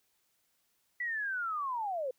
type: linear sweep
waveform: sine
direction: down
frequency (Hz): 1975.5 to 491.1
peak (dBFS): -32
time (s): 1-2.11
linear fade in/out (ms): 5
effects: white hiss -75 dBFS RMS until 2.18 s